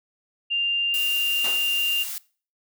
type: tone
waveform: sine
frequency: 2794 Hz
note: F7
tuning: in tune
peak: -21 dBFS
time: 0.5-2.04 s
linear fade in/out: 20 ms
type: noise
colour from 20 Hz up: blue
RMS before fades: -32 dBFS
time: 0.94-2.18 s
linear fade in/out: 0 ms
type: noise with exponential decay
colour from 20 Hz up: pink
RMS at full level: -28 dBFS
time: 1.44-1.85 s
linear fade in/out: 5 ms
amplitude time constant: 88 ms
effects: noise-tail reverb RT60 0.4 s tail -21 dB re dry + high-pass 400 Hz 12 dB/octave